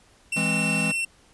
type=tone; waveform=45% pulse; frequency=2705 Hz; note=E7; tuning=44 cents sharp; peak=-24 dBFS; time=0.32-1.05 s; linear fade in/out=5 ms
type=chord; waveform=square; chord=E augmented; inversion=none; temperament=equal; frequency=164.81 / 207.7 / 261.6 Hz; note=E3 / G#3 / B#3; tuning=0 / 0 / 0 cents; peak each=-29 / -29 / -32 dBFS; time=0.36-0.92 s; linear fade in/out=10 ms
effects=pink hiss -57 dBFS RMS until 1.33 s + resampled to 24000 Hz